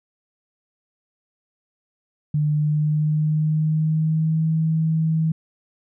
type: tone with pitch glide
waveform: sine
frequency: 150 to 159.84 Hz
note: D3 to D#3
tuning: +37 to +47 cents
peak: -17 dBFS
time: 2.34-5.32 s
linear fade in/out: 5 ms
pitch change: +110 cents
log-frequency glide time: 2.54-4.46 s
effects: none